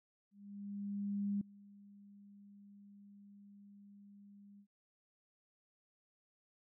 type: tone with ADSR envelope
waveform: sine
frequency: 201.7 Hz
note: G3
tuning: 50 cents sharp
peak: -33 dBFS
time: 0.31-4.67 s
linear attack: 1100 ms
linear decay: 4 ms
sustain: -23 dB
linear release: 77 ms
effects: none